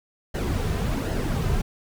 brown noise with flanger, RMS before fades -25 dBFS, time 0.34-1.62 s, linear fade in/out 10 ms, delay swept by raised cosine 0.84 to 3.64 ms, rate 1.3 Hz, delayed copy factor -0.55, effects none

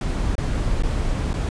brown noise with dropouts, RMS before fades -22 dBFS, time 0.01-1.49 s, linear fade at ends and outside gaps 2 ms, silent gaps 0.354-0.38 / 0.824-0.834 / 1.332-1.339 s, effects resampled to 22050 Hz

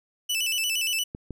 sawtooth tone with vibrato, 2800 Hz, F7, 4 cents sharp, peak -21 dBFS, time 0.29-1.04 s, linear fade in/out 10 ms, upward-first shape square, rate 8.6 Hz, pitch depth 100 cents each way
clicks, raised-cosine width 3 ms, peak -22 dBFS, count 2, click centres 1.149 / 1.307 s
effects none

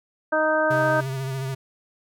harmonic tone, 311.1 Hz, D#4, in tune, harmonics 1 / 2 / 3 / 4 / 5, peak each -29 / -21 / -27 / -28 / -24 dBFS, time 0.32-1.01 s, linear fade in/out 10 ms
square tone with vibrato, 133.6 Hz, C3, 36 cents sharp, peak -27 dBFS, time 0.7-1.55 s, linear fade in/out 10 ms, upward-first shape sine, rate 14 Hz, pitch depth 34 cents each way
effects none

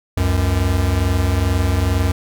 square tone pair together, 69.3 / 91.58 Hz, C#2 / F#2, 0 / -17 cents, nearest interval perfect fourth, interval 483 cents, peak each -20 / -17 dBFS, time 0.17-2.12 s, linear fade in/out 5 ms, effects none

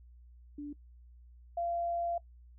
sine tone pair in turn, 291.1 / 686.8 Hz, D4 / F5, -15 / -29 cents, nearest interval octave + minor third, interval 1486 cents, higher second, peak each -38 / -31 dBFS, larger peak second, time 0.58-0.73 / 1.57-2.18 s, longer second, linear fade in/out 5 ms, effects noise-tail reverb RT60 0.1 s tail -20 dB re dry + added 60 Hz sine -53 dBFS peak until 2.58 s

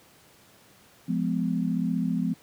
sine chord, F diminished, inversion none, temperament just, 174.61 / 209.5 / 251.4 Hz, F3 / Ab3 / Cb4, 0 / +15 / +31 cents, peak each -27 / -29 / -28 dBFS, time 1.08-2.34 s, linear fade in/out 10 ms, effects pink hiss -56 dBFS RMS until 2.42 s + high-pass 100 Hz 12 dB/octave

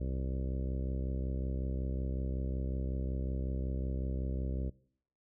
harmonic tone, 65.41 Hz, C2, in tune, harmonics 1 / 2 / 3 / 4 / 5 / 6 / 7 / 8 / 9, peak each -34 / -40 / -44 / -46 / -48 / -50 / -51 / -52 / -53 dBFS, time 0-4.7 s, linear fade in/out 10 ms, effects noise-tail reverb RT60 0.6 s tail -21 dB re dry

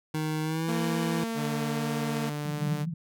25% pulse tone with pitch glide, 155.56 to 165.76 Hz, D#3 to E3, 0 to +10 cents, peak -24 dBFS, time 0.14-1.24 s, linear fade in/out 5 ms, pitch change +110 cents, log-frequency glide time 0.43-0.71 s
sawtooth tone with vibrato, 228.5 Hz, A#3, 34 cents flat, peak -26 dBFS, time 0.68-2.3 s, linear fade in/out 10 ms, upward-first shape triangle, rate 0.99 Hz, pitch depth 13 cents each way
sawtooth tone, 147.9 Hz, D3, 13 cents sharp, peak -27 dBFS, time 1.34-2.86 s, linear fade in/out 50 ms
pink band-pass noise, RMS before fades -33 dBFS, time 2.45-2.94 s, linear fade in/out 5 ms, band 140 to 190 Hz, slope 96 dB/octave
effects none

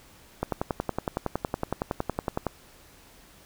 click train, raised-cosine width 1 ms, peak -12 dBFS, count 23, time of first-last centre 0.43-2.467 s, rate 10.8 Hz, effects pink hiss -54 dBFS RMS until 3.45 s

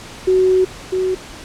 sine tone pair in turn, 372.8 / 372.8 Hz, F#4 / F#4, +13 / +13 cents, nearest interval unison, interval 0 cents, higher neither, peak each -10 / -15 dBFS, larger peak first, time 0.27-0.65 / 0.92-1.15 s, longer first, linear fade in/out 10 ms, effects pink hiss -35 dBFS RMS until 1.44 s + low-pass 8000 Hz 12 dB/octave

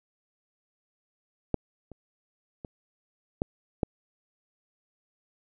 clicks, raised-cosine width 2 ms, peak -11 / -30 / -25 / -13 / -11 dBFS, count 5, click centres 1.543 / 1.917 / 2.648 / 3.419 / 3.832 s, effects none

